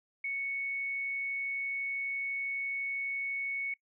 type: tone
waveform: sine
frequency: 2217 Hz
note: C#7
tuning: in tune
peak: -32 dBFS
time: 0.24-3.74 s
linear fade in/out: 5 ms
effects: noise-tail reverb RT60 0.1 s tail -23 dB re dry